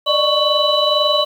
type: tone cluster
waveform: sine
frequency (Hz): 588 / 610 / 1111 / 2990 / 3940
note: D5 / D#5 / C#6 / F#7 / B7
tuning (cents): +2 / -34 / +4 / +17 / -5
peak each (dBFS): -19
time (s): 0.06-1.25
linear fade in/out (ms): 20
effects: tanh soft clip ceiling -1 dBFS + 7-bit